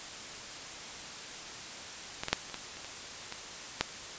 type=clicks; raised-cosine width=0.2 ms; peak=-16 / -15 / -6 / -27 / -20 / -28 / -24 / -21 / -8 dBFS; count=9; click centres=2.235 / 2.284 / 2.33 / 2.498 / 2.543 / 2.77 / 2.846 / 3.324 / 3.81 s; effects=white hiss -43 dBFS RMS until 4.18 s + resampled to 16000 Hz